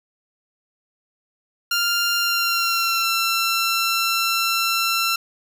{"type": "tone with pitch glide", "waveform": "15% pulse", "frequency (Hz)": [1396, 1350], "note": ["F6", "E6"], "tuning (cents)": [-1, 41], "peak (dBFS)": -12, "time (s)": [1.71, 5.16], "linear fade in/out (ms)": 5, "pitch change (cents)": -58, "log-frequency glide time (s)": [2.18, 3.06], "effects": []}